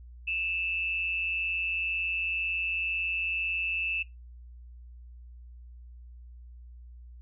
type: tone with amplitude modulation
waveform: sine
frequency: 2644 Hz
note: E7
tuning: 5 cents sharp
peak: -25 dBFS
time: 0.27-4.03 s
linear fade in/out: 10 ms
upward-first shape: sine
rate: 178 Hz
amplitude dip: 65%
effects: noise-tail reverb RT60 0.2 s tail -20 dB re dry + added 60 Hz sine -45 dBFS peak until 7.21 s